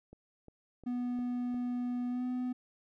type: click train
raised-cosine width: 2 ms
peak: -38 dBFS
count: 5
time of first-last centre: 0.13-1.543 s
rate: 2.83 Hz
type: tone with pitch glide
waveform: triangle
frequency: 245.6 to 250.5 Hz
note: B3 to B3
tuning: -9 to +25 cents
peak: -30 dBFS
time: 0.86-2.53 s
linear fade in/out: 10 ms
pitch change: +34 cents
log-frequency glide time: 2.09-2.24 s
effects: none